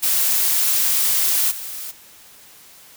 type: noise with level steps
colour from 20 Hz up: blue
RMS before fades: -18 / -31 dBFS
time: 0.02-1.92 s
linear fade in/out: 20 ms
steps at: 1.5 s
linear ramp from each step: 20 ms
effects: white hiss -46 dBFS RMS until 2.96 s